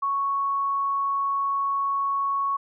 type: tone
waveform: sine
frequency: 1108.7 Hz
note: C#6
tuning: in tune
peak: -22 dBFS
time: 0.02-2.57 s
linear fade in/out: 10 ms
effects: none